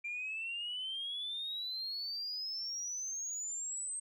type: exponential sweep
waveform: sine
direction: up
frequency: 2369 to 8380 Hz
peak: -36 dBFS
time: 0.04-4 s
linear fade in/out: 10 ms
effects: tanh soft clip ceiling -33 dBFS